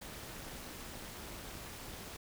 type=noise with amplitude modulation; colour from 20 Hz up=pink; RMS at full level=-44 dBFS; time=0.01-2.17 s; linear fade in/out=10 ms; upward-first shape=sine; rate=293 Hz; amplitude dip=65%; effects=none